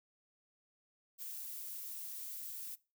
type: noise with ADSR envelope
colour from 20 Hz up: violet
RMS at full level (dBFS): -43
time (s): 1.18-2.76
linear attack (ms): 45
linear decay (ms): 6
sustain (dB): -2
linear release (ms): 22
effects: noise-tail reverb RT60 0.3 s tail -21 dB re dry